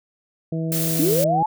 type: harmonic tone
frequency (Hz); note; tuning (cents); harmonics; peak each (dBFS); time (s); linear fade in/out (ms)
162.2; E3; -28; 1 / 2 / 3 / 4; -23 / -29 / -33 / -35; 0.52-1.43; 5
type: noise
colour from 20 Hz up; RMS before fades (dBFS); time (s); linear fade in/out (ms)
blue; -25; 0.72-1.24; 0
type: linear sweep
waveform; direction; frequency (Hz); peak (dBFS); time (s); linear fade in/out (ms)
sine; up; 264 to 880; -17; 0.99-1.46; 5
effects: none